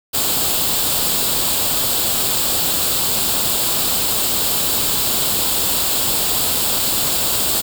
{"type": "noise with comb filter", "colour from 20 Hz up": "white", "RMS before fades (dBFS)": -18, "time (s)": [0.13, 7.62], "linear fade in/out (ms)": 20, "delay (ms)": 0.25, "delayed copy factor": 0.6, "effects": []}